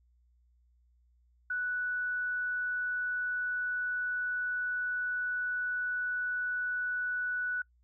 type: tone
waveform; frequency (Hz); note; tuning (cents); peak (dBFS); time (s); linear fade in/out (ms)
sine; 1480; F#6; 0; -30; 1.5-7.62; 5
effects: noise-tail reverb RT60 0.1 s tail -23 dB re dry + added 60 Hz sine -64 dBFS peak until 7.83 s